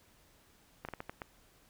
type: slowing click train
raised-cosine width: 0.5 ms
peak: -25 dBFS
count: 6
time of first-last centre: 0.85-1.218 s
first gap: 37 ms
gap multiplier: 1.35
effects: pink hiss -65 dBFS RMS until 1.69 s